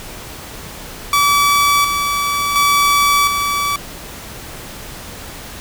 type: tone with tremolo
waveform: sawtooth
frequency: 1149 Hz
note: D6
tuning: 38 cents flat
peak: -7 dBFS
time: 1.13-3.76 s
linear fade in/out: 2 ms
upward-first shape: square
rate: 0.7 Hz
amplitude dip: 45%
effects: pink hiss -32 dBFS RMS until 5.6 s